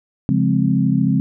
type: chord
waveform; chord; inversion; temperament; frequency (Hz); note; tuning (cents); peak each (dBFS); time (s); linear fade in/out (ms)
sine; Db major seventh; none; equal; 138.59 / 174.61 / 207.7 / 261.6; Db3 / F3 / Ab3 / C4; 0 / 0 / 0 / 0; -19; 0.29-1.2; 0
effects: none

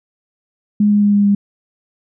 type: tone with pitch steps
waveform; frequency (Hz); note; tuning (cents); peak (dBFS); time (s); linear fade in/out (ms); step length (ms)
sine; 207.7 / 206.3 / 204.8 / 203.4 / 202; G#3 / G#3 / G#3 / G#3 / G#3; 0 / -11 / -24 / -36 / -48; -9; 0.8-1.35; 5; 110
effects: none

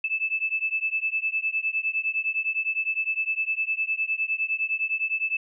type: beating tone pair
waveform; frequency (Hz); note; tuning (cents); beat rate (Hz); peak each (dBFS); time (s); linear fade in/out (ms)
sine; 2620 / 2629.8; E7 / E7; -11 / -5; 9.8; -27; 0.04-5.37; 5
effects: none

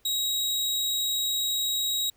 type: tone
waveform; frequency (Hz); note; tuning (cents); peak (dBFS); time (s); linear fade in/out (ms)
sawtooth; 3818; A#7; +41; -22; 0.05-2.1; 5
effects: pink hiss -65 dBFS RMS until 2.16 s

